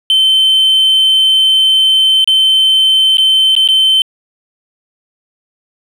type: tone with dropouts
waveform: triangle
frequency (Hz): 3085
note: G7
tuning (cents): -28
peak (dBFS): -4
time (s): 0.1-4.02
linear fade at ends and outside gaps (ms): 1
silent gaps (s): 2.244-2.275 / 3.171-3.182 / 3.552-3.564 / 3.676-3.687
effects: tanh soft clip ceiling -1 dBFS